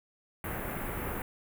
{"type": "band-stop noise", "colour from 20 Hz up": "pink", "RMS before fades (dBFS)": -36, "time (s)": [0.44, 1.22], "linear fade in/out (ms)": 2, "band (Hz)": [2200, 12000], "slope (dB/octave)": 24, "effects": []}